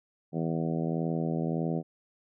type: harmonic tone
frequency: 81.7 Hz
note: E2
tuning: 15 cents flat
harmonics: 2 / 3 / 4 / 5 / 6 / 7 / 8 / 9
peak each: -30 / -34 / -36 / -38 / -40 / -41 / -42 / -43 dBFS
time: 0.32-1.83 s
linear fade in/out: 50 ms
effects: none